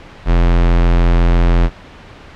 square tone, 42.96 Hz, F1, 28 cents flat, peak -9 dBFS, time 0.25-1.7 s, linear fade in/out 50 ms, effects pink hiss -37 dBFS RMS until 2.35 s + low-pass 3000 Hz 12 dB/octave

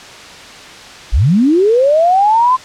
sine linear sweep, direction up, 38.03 to 1046.5 Hz, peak -7 dBFS, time 1.12-2.57 s, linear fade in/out 20 ms, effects white hiss -33 dBFS RMS until 2.64 s + low-pass 5000 Hz 12 dB/octave

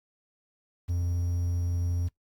triangle tone with quantisation, 87.31 Hz, F2, in tune, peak -24 dBFS, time 0.88-2.09 s, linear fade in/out 20 ms, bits 9, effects noise-tail reverb RT60 0.1 s tail -18 dB re dry + Opus 48 kbps

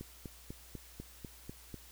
click train, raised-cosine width 3 ms, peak -30 dBFS, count 8, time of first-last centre 0.01-1.743 s, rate 4.04 Hz, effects added 60 Hz sine -58 dBFS peak until 1.91 s + white hiss -57 dBFS RMS until 1.91 s

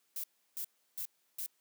violet noise bursts, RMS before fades -39 dBFS, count 4, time 0.16-1.462 s, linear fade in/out 2 ms, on 78 ms, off 330 ms, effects white hiss -75 dBFS RMS until 1.6 s + high-pass 200 Hz 12 dB/octave

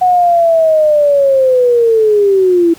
sine linear sweep, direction down, 737 to 329.6 Hz, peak -6 dBFS, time 0.01-2.74 s, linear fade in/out 10 ms, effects pink hiss -39 dBFS RMS until 2.78 s + high-pass 80 Hz 12 dB/octave

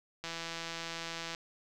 click train, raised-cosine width 0.2 ms, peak -22 dBFS, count 185, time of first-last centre 0.24-1.348 s, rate 166 Hz, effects none

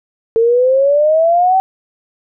sine exponential sweep, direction up, 448.1 to 772 Hz, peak -8 dBFS, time 0.36-1.6 s, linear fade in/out 0 ms, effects none

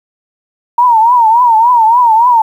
sine tone with vibrato, 932.3 Hz, A#5, in tune, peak -4 dBFS, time 0.78-2.42 s, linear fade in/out 5 ms, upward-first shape triangle, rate 3.5 Hz, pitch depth 140 cents each way, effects 7-bit

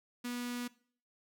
sawtooth tone with notch filter, 243.7 Hz, B3, 23 cents flat, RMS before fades -39 dBFS, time 0.24-0.68 s, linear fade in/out 10 ms, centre 630 Hz, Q 0.64, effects noise-tail reverb RT60 0.5 s tail -20 dB re dry

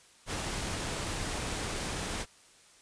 pink noise, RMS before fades -35 dBFS, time 0.26-2.26 s, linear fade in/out 50 ms, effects white hiss -59 dBFS RMS until 2.81 s + resampled to 22050 Hz

